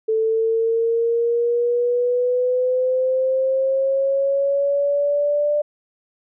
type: exponential sweep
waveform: sine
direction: up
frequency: 440 to 593 Hz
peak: -16 dBFS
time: 0.08-5.62 s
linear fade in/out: 10 ms
effects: none